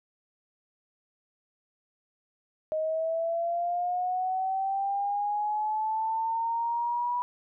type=linear sweep; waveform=sine; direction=up; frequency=622.3 to 978 Hz; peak=-26 dBFS; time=2.72-7.22 s; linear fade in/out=0 ms; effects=none